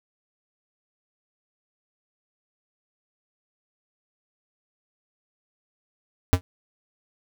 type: tone with exponential decay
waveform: square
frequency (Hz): 90.4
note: F#2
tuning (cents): -40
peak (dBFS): -9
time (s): 6.33-6.41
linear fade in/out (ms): 0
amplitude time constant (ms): 16
effects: none